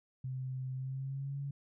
sine tone with pitch glide, 130 to 140.14 Hz, C3 to C#3, -11 to +19 cents, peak -36 dBFS, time 0.24-1.51 s, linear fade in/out 5 ms, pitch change +130 cents, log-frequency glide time 0.74-1.39 s, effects none

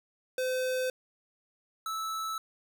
square tone pair in turn, 512 / 1310.8 Hz, C5 / E6, -38 / -10 cents, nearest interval octave + major third, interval 1628 cents, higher second, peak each -29 / -33 dBFS, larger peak first, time 0.38-0.9 / 1.86-2.38 s, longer neither, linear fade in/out 2 ms, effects none

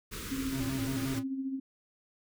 pink band-stop noise, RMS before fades -40 dBFS, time 0.11-1.2 s, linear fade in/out 20 ms, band 490 to 1100 Hz, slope 48 dB/octave
sine tone with tremolo, 267.3 Hz, C4, 37 cents sharp, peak -30 dBFS, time 0.31-1.6 s, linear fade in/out 10 ms, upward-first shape sine, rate 14 Hz, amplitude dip 50%
square tone with vibrato, 123.47 Hz, B2, in tune, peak -37 dBFS, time 0.51-1.24 s, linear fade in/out 50 ms, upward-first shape square, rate 5.5 Hz, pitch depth 140 cents each way
effects none

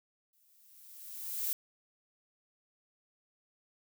violet noise with exponential growth, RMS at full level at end -32 dBFS, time 0.33-1.53 s, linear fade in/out 1 ms, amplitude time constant 260 ms, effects none

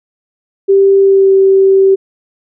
sine tone with pitch glide, 392 to 386.6 Hz, G4 to G4, 0 to -24 cents, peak -4 dBFS, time 0.68-1.96 s, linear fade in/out 20 ms, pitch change -24 cents, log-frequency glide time 1-1.33 s, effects none

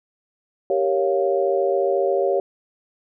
sine chord, G half-diminished seventh, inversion none, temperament equal, 392 / 466.2 / 554.4 / 698.5 Hz, G4 / Bb4 / Db5 / F5, 0 / 0 / 0 / 0 cents, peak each -21 / -26 / -21 / -26 dBFS, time 0.7-2.4 s, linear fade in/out 2 ms, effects none

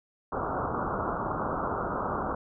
white low-pass noise, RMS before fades -31 dBFS, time 0.32-2.35 s, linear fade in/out 5 ms, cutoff 1400 Hz, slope 96 dB/octave, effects none

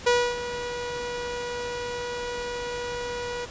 sawtooth tone with ADSR envelope, 485.1 Hz, B4, 31 cents flat, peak -13 dBFS, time 0.06-3.46 s, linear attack 11 ms, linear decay 280 ms, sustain -13 dB, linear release 16 ms, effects pink hiss -41 dBFS RMS until 3.5 s + resampled to 16000 Hz

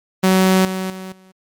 sawtooth tone with level steps, 187.9 Hz, F#3, 27 cents sharp, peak -7 / -17 / -25 / -41 dBFS, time 0.23-1.32 s, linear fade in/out 10 ms, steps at 0.65 / 0.9 / 1.12 s, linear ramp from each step 2 ms, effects MP3 96 kbps

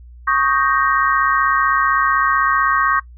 sine chord, Eb dominant seventh, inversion third, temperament equal, 1108.7 / 1244.5 / 1568 / 1864.7 Hz, Db6 / Eb6 / G6 / Bb6, 0 / 0 / 0 / 0 cents, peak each -16 / -20 / -20 / -22 dBFS, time 0.27-3 s, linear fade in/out 10 ms, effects noise-tail reverb RT60 0.1 s tail -20 dB re dry + added 60 Hz sine -37 dBFS peak until 3.17 s

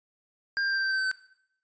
square tone with pitch steps, 1600 / 1589.9 / 1579.8 / 1569.8 / 1559.8 / 1550 / 1540.2 / 1530.4 Hz, G6 / G6 / G6 / G6 / G6 / G6 / G6 / G6, +35 / +24 / +13 / +2 / -9 / -20 / -31 / -42 cents, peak -26 dBFS, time 0.57-1.114 s, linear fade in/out 0 ms, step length 68 ms, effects noise-tail reverb RT60 0.7 s tail -18 dB re dry + resampled to 16000 Hz

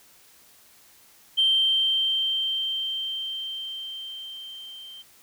sine tone with level ramp, 3136 Hz, G7, in tune, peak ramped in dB -16 to -40 dBFS, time 1.37-5.03 s, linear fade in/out 20 ms, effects tanh soft clip ceiling -12 dBFS + white hiss -55 dBFS RMS until 5.22 s

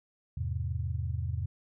sine chord, E augmented, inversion none, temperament just, 82.41 / 103.01 / 128.76 Hz, E2 / G#2 / B#2, 0 / -14 / -27 cents, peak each -33 / -35 / -36 dBFS, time 0.37-1.46 s, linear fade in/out 5 ms, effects none

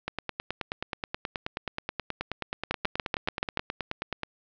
two click trains, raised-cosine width 0.3 ms, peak -14 / -9 dBFS, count 40 / 7, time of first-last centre 0.08-4.233 / 2.71-3.573 s, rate 9.39 / 6.95 Hz, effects low-pass 5000 Hz 12 dB/octave

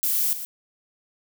violet noise with echo, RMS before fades -23 dBFS, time 0.03-0.33 s, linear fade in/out 0 ms, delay 120 ms, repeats 1, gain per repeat -10 dB, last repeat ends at 0.45 s, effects none

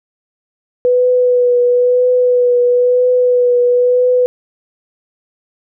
sine tone with vibrato, 493.9 Hz, B4, in tune, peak -8 dBFS, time 0.85-4.26 s, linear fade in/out 0 ms, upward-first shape triangle, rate 1 Hz, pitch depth 24 cents each way, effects none

